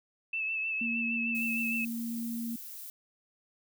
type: tone with vibrato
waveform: sine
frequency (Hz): 2625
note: E7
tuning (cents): -8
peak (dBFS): -30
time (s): 0.33-1.85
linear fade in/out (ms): 5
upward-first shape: sine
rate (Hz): 6.5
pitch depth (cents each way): 32
type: tone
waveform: sine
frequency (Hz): 231.9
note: A#3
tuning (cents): -9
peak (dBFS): -33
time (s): 0.81-2.56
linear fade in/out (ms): 5
type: noise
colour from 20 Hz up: violet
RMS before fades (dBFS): -44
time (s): 1.35-2.9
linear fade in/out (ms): 0
effects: none